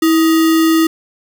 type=tone with sample-and-hold; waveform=sine; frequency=324.3 Hz; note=E4; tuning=28 cents flat; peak=-8 dBFS; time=0.02-0.87 s; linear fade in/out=5 ms; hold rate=1575 Hz; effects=none